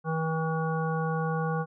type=harmonic tone; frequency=160.7 Hz; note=E3; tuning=44 cents flat; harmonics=1 / 3 / 5 / 7 / 9; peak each=-28 / -33 / -35 / -36 / -38 dBFS; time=0.04-1.66 s; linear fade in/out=50 ms; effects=none